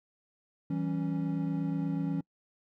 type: chord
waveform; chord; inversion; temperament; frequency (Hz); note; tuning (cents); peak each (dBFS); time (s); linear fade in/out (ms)
triangle; C# diminished; first; equal with one note detuned; 164.81 / 193.08 / 277.2; E3 / G3 / C#4; 0 / -26 / 0; -30 / -35 / -31; 0.7-2.21; 5
effects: noise-tail reverb RT60 0.1 s tail -26 dB re dry